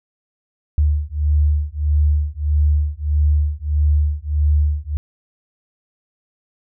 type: beating tone pair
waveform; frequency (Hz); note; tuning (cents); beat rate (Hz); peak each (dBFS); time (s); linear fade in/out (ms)
sine; 73.7 / 75.3; D2 / D2; +7 / +44; 1.6; -17; 0.78-4.97; 0
effects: none